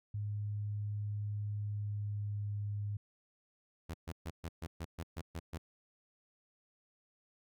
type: tone with pitch glide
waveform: sine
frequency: 103.83 to 102.93 Hz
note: G#2 to G#2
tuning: 0 to -15 cents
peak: -35 dBFS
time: 0.14-2.97 s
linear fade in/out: 5 ms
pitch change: -15 cents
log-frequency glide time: 1.55-2.56 s
type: tone bursts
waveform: sawtooth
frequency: 82.41 Hz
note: E2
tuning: in tune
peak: -35 dBFS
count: 10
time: 3.89-5.58 s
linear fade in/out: 10 ms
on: 52 ms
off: 130 ms
effects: none